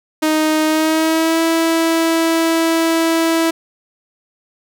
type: tone with pitch glide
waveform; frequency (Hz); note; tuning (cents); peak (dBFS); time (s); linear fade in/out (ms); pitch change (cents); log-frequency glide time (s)
sawtooth; 311.1 to 328.1; D#4 to E4; 0 to -8; -9; 0.22-3.51; 10; +92; 0.66-1.41
effects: none